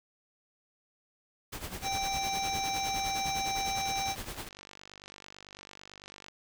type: noise with tremolo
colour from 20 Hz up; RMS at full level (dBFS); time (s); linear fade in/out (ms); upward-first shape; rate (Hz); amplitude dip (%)
pink; -38; 1.52-4.49; 10; sine; 9.8; 70
type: harmonic tone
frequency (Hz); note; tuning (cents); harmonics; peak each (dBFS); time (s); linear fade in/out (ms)
782; G5; -4; 1 / 3 / 5 / 7 / 8; -32 / -39 / -39 / -41 / -40; 1.82-4.16; 50
type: click train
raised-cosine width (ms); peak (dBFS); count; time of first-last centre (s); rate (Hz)
0.2; -30; 133; 3.59-6.284; 49
effects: none